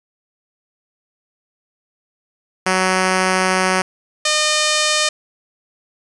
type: tone pair in turn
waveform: 5% pulse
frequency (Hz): 186.5 / 609.1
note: F#3 / D#5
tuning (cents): +14 / -37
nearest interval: octave + minor sixth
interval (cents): 2049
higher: second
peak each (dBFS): -3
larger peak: neither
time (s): 2.66-3.82 / 4.25-5.09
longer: first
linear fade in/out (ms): 5
effects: resampled to 24000 Hz + 7-bit